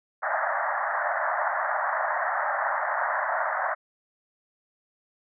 pink band-pass noise, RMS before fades -27 dBFS, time 0.22-3.75 s, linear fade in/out 20 ms, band 590 to 1900 Hz, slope 96 dB/octave, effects none

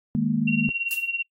sine chord, D# suspended fourth, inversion none, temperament equal, 155.56 / 207.7 / 233.1 Hz, D#3 / G#3 / A#3, 0 / 0 / 0 cents, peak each -27 / -25 / -23 dBFS, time 0.15-0.69 s, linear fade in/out 0 ms
sine tone with tremolo, 2747 Hz, F7, 29 cents flat, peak -21 dBFS, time 0.47-1.23 s, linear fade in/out 10 ms, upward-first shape sine, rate 18 Hz, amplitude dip 75%
violet noise with exponential decay, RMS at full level -25 dBFS, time 0.91-1.1 s, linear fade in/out 1 ms, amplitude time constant 41 ms
effects noise-tail reverb RT60 0.1 s tail -24 dB re dry + AAC 48 kbps

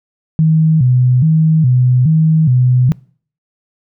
sine tone with vibrato, 141.4 Hz, C#3, 35 cents sharp, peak -7 dBFS, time 0.39-2.92 s, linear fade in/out 0 ms, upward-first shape square, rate 1.2 Hz, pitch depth 200 cents each way, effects noise-tail reverb RT60 0.5 s tail -25 dB re dry

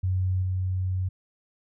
sine tone with level steps, 92.8 Hz, F#2, 6 cents sharp, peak -22 / -24 dBFS, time 0.03-1.09 s, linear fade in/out 10 ms, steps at 0.42 s, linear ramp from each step 10 ms, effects none

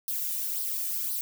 violet noise with flanger, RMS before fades -31 dBFS, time 0.08-1.21 s, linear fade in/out 0 ms, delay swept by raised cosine 0.2 to 1.7 ms, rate 1.9 Hz, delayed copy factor +0.75, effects none

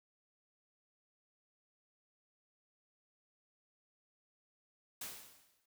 white noise with exponential decay, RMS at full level -42 dBFS, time 5.01-5.66 s, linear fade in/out 5 ms, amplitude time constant 140 ms, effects none

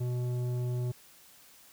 sine tone with tanh clipping, 123.47 Hz, B2, in tune, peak -31 dBFS, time 0-0.92 s, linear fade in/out 10 ms, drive 11 dB, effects white hiss -57 dBFS RMS until 1.72 s

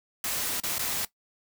white noise with dropouts, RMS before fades -30 dBFS, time 0.24-1.05 s, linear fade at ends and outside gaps 2 ms, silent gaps 0.601-0.635 / 0.783-0.792 s, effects noise-tail reverb RT60 0.1 s tail -17 dB re dry

